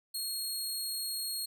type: tone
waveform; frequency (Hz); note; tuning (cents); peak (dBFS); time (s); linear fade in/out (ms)
20% pulse; 4284; C8; +40; -28; 0.14-1.46; 10
effects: none